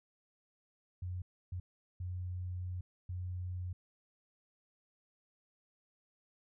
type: tone bursts at uneven times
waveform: sine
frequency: 90.4 Hz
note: F#2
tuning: 40 cents flat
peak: -37 dBFS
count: 4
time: 1.02-1.22 / 1.52-1.6 / 2-2.81 / 3.09-3.73 s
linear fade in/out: 5 ms
effects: none